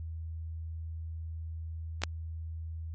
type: clicks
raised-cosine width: 0.2 ms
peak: -21 / -10 dBFS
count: 2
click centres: 2.019 / 2.036 s
effects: added 81 Hz sine -36 dBFS peak until 2.94 s + MP3 32 kbps